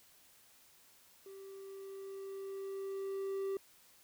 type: tone with level ramp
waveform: triangle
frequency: 389.8 Hz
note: G4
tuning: 10 cents flat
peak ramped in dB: -47 to -32 dBFS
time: 1.26-3.57 s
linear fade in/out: 2 ms
effects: white hiss -64 dBFS RMS until 4.03 s